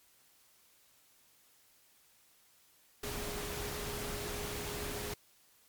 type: tone in noise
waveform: sine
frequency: 413.1 Hz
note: G#4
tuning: 9 cents flat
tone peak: -44 dBFS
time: 3.03-5.14 s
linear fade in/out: 5 ms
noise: pink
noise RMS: -40 dBFS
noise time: 3.03-5.14 s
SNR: -7 dB
effects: white hiss -66 dBFS RMS until 5.68 s + MP3 96 kbps